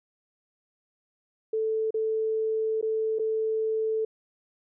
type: tone with dropouts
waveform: sine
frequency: 440 Hz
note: A4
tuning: in tune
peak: -24 dBFS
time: 1.53-4.05 s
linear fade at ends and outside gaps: 5 ms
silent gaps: 1.907-1.942 / 2.813-2.826 / 3.187-3.194 s
effects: none